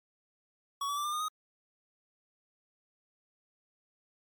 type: tone with pitch steps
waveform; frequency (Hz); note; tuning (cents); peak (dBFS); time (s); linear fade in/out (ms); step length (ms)
square; 1123 / 1147.3 / 1172 / 1197.4 / 1223.2 / 1249.7; C#6 / D6 / D6 / D6 / D#6 / D#6; +22 / -41 / -4 / +33 / -30 / +7; -32; 0.81-1.284; 5; 79
effects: MP3 96 kbps